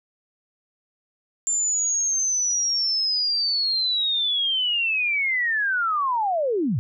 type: linear sweep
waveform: sine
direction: down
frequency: 7250 to 96.2 Hz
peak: -20 dBFS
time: 1.47-6.79 s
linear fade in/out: 0 ms
effects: none